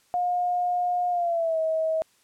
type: tone with pitch glide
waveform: sine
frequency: 714 to 639.8 Hz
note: F5 to D#5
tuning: +38 to +48 cents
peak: -22 dBFS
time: 0.14-2.02 s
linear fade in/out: 0 ms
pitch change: -190 cents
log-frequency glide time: 1.1-1.59 s
effects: white hiss -63 dBFS RMS until 2.23 s + low-pass 11000 Hz 12 dB/octave